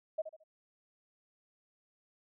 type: tone with echo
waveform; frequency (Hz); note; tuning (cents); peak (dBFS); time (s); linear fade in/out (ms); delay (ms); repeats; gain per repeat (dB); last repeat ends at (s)
sine; 630; D#5; +21; -30; 0.18-0.22; 10; 73; 3; -10; 0.439
effects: none